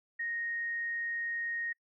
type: tone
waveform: sine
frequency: 1864.7 Hz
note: A#6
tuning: in tune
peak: -33 dBFS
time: 0.19-1.73 s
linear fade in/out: 10 ms
effects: noise-tail reverb RT60 0.1 s tail -24 dB re dry